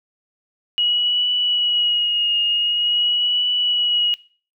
sine tone with vibrato, 2902 Hz, F#7, 34 cents flat, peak -16 dBFS, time 0.78-4.14 s, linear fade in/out 0 ms, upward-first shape triangle, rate 0.46 Hz, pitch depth 33 cents each way, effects noise-tail reverb RT60 0.4 s tail -20 dB re dry

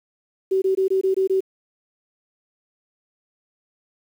sine tone bursts, 381.9 Hz, G4, 45 cents flat, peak -16 dBFS, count 7, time 0.51-1.406 s, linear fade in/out 10 ms, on 110 ms, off 21 ms, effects 8-bit

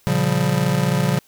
square chord, G half-diminished seventh, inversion first, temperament just, 117.6 / 141.12 / 176.4 / 196 Hz, Bb2 / Db3 / F3 / G3, +16 / +31 / +18 / 0 cents, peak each -26 / -21 / -22 / -26 dBFS, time 0.07-1.19 s, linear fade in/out 0 ms, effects white hiss -56 dBFS RMS until 1.27 s

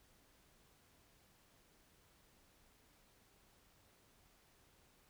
silence, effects pink hiss -70 dBFS RMS until 5.09 s

